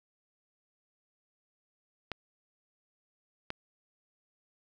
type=clicks; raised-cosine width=0.3 ms; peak=-19 dBFS; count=2; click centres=2.117 / 3.504 s; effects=none